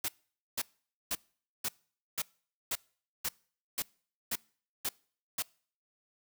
white noise bursts, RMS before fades -33 dBFS, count 11, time 0.04-5.424 s, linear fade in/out 5 ms, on 44 ms, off 490 ms, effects noise-tail reverb RT60 0.5 s tail -25 dB re dry

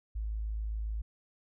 sine tone, 53.7 Hz, A1, 41 cents flat, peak -32 dBFS, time 0.15-1.02 s, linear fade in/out 10 ms, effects none

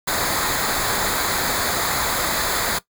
pink noise with comb filter, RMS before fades -22 dBFS, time 0.07-2.79 s, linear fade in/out 10 ms, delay 0.35 ms, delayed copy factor -0.7, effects noise-tail reverb RT60 0.1 s tail -17 dB re dry

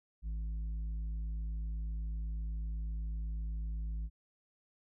triangle tone with tanh clipping, 54 Hz, A1, 32 cents flat, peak -36 dBFS, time 0.22-4.1 s, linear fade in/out 50 ms, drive 10 dB, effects none

